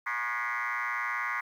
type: tone with frequency modulation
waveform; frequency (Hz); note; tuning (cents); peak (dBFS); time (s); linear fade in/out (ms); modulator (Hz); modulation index
sine; 1566; G6; -2; -28; 0.06-1.41; 10; 119; 4.9
effects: tanh soft clip ceiling -25 dBFS + 10-bit